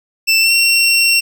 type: tone with pitch glide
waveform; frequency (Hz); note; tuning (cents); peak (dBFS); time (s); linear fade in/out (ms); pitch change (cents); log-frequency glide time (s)
25% pulse; 2666 to 2728; E7 to F7; +19 to -41; -6; 0.27-1.21; 20; +40; 0.4-0.52
effects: 8-bit